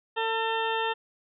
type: harmonic tone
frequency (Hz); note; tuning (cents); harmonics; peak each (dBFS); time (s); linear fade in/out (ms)
449.5; A4; +37; 1 / 2 / 3 / 4 / 6 / 7 / 8; -31 / -29 / -36 / -34 / -36 / -38 / -39; 0.16-0.94; 20
effects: none